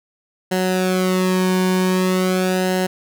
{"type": "tone with flanger", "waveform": "sawtooth", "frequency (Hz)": 185, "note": "F#3", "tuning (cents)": 0, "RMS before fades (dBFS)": -18, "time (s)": [0.51, 2.87], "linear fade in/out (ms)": 10, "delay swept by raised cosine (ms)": [0.85, 1.53], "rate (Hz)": 0.44, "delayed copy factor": -0.8, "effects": []}